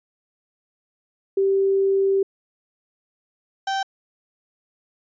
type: tone pair in turn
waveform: sine / 35% pulse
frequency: 390 / 777.8 Hz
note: G4 / G5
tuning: -9 / -14 cents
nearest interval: octave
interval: 1195 cents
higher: second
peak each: -16 / -20 dBFS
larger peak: first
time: 1.37-2.23 / 3.67-3.83 s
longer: first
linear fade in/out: 5 ms
effects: resampled to 16000 Hz